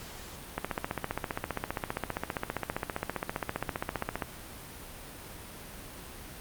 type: click train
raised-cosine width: 0.5 ms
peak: -15 dBFS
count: 56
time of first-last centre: 0.58-4.222 s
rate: 15.1 Hz
effects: pink hiss -45 dBFS RMS until 6.4 s + Opus 48 kbps